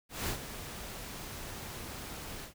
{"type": "noise with ADSR envelope", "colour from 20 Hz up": "pink", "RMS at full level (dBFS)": -33, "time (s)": [0.09, 2.54], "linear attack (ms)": 190, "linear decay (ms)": 92, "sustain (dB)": -10, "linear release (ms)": 120, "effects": []}